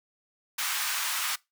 pink high-pass noise, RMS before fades -30 dBFS, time 0.58-1.36 s, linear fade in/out 10 ms, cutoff 1100 Hz, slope 24 dB/octave, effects noise-tail reverb RT60 0.2 s tail -22 dB re dry

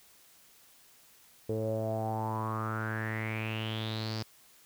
sawtooth tone with low-pass filter sweep, 110 Hz, A2, in tune, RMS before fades -34 dBFS, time 1.49-4.23 s, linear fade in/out 5 ms, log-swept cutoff 460 to 5000 Hz, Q 7.8, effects white hiss -60 dBFS RMS until 4.65 s

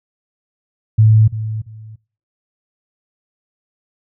sine tone with echo, 109.3 Hz, A2, 11 cents flat, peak -6 dBFS, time 0.98-1.28 s, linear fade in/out 10 ms, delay 340 ms, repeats 2, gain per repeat -13 dB, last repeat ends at 1.96 s, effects noise-tail reverb RT60 0.4 s tail -24 dB re dry

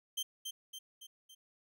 sawtooth tone with echo, 3136 Hz, G7, in tune, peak -31 dBFS, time 0.17-0.23 s, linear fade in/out 10 ms, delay 280 ms, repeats 4, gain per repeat -5 dB, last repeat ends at 1.35 s, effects none

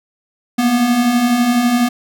square beating tone pair, 231.4 / 243.4 Hz, A#3 / B3, -13 / -25 cents, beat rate 12 Hz, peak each -21 / -13 dBFS, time 0.58-1.89 s, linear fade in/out 10 ms, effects none

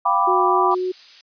sine chord, G dominant seventh, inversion third, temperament equal, 698.5 / 784 / 987.8 / 1174.7 Hz, F5 / G5 / B5 / D6, 0 / 0 / 0 / 0 cents, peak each -24 / -22 / -19 / -19 dBFS, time 0.05-0.75 s, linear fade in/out 10 ms
sine tone with vibrato, 366.7 Hz, F#4, 15 cents flat, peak -20 dBFS, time 0.27-0.92 s, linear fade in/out 10 ms, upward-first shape sine, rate 3.7 Hz, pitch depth 8 cents each way
violet noise, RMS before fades -31 dBFS, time 0.71-1.21 s, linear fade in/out 2 ms
effects resampled to 11025 Hz

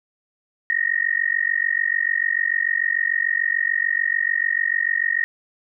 sine tone with amplitude modulation, 1864.7 Hz, A#6, in tune, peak -14 dBFS, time 0.7-5.24 s, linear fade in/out 0 ms, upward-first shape sine, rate 46.8 Hz, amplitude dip 100%, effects none

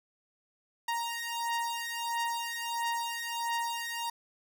sawtooth beating tone pair, 933 / 934.5 Hz, A#5 / A#5, +1 / +4 cents, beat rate 1.5 Hz, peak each -31 dBFS, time 0.88-4.1 s, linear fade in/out 5 ms, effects none

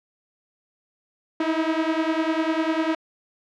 sawtooth beating tone pair, 315.5 / 325.5 Hz, D#4 / E4, +24 / -22 cents, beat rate 10 Hz, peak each -20 / -20 dBFS, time 1.4-2.95 s, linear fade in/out 5 ms, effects low-pass 3000 Hz 12 dB/octave

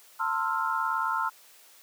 sine chord, F major seventh, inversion first, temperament equal with one note detuned, 897.5 / 1046.5 / 1318.5 / 1396.9 Hz, A5 / C6 / E6 / F6, +34 / 0 / 0 / 0 cents, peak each -31 dBFS, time 0.19-1.3 s, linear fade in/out 20 ms, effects white hiss -55 dBFS RMS until 1.82 s + high-pass 400 Hz 12 dB/octave

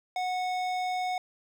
sine tone with hard clipping, 734 Hz, F#5, 14 cents flat, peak -30 dBFS, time 0.16-1.18 s, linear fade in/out 2 ms, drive 14 dB, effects none

